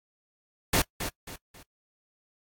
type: noise with echo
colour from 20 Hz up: pink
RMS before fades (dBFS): -23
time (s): 0.73-0.82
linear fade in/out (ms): 5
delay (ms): 270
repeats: 3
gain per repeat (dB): -9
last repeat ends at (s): 1.63
effects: noise-tail reverb RT60 0.1 s tail -24 dB re dry + AAC 64 kbps